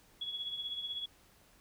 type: tone with tremolo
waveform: sine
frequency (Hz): 3363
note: G#7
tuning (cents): +21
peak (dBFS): -34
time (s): 0.21-1.06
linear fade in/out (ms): 5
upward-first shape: triangle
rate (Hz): 16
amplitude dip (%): 65
effects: pink hiss -64 dBFS RMS until 1.6 s